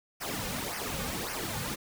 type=noise with flanger; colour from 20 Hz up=pink; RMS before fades=-35 dBFS; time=0.2-1.76 s; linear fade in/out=20 ms; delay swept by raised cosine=0.25 to 3.05 ms; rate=1.8 Hz; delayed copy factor=-0.75; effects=none